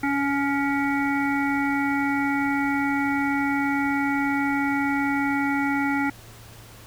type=harmonic tone with a mistuned harmonic; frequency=280.5 Hz; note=C#4; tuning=21 cents sharp; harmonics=1 / 3 / 5 / 7 / 8; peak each=-23 / -28 / -30 / -31 / -32 dBFS; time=0.03-6.1 s; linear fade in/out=5 ms; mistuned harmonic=7; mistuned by=-18 cents; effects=added 113 Hz sine -47 dBFS peak until 6.86 s + pink hiss -47 dBFS RMS until 6.86 s